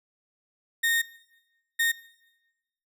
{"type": "tone bursts at uneven times", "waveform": "35% pulse", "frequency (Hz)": 1845, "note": "A#6", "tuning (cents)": -18, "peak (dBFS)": -20, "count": 2, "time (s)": [[0.83, 1.02], [1.79, 1.92]], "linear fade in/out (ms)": 10, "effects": ["noise-tail reverb RT60 1.0 s tail -20 dB re dry"]}